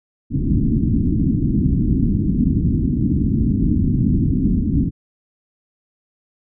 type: low-pass noise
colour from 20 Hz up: white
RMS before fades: -17 dBFS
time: 0.3-4.91 s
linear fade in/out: 50 ms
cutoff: 290 Hz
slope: 48 dB/octave
effects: none